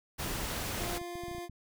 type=noise; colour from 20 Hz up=pink; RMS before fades=-36 dBFS; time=0.18-0.99 s; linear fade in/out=20 ms
type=clicks; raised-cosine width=5 ms; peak=-34 dBFS; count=12; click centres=0.744 / 0.821 / 0.884 / 0.924 / 1.015 / 1.155 / 1.236 / 1.283 / 1.314 / 1.349 / 1.383 / 1.496 s
type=tone; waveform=25% pulse; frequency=349.2 Hz; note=F4; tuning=in tune; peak=-35 dBFS; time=0.78-1.49 s; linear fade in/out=50 ms
effects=none